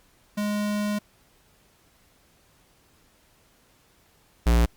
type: tone pair in turn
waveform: square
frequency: 207.7 / 58.28 Hz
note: G#3 / A#1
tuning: 0 / 0 cents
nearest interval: octave + minor seventh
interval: 2200 cents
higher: first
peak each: -25 / -17 dBFS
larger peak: second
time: 0.37-0.99 / 4.46-4.66 s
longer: first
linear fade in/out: 10 ms
effects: pink hiss -61 dBFS RMS until 4.76 s + Opus 48 kbps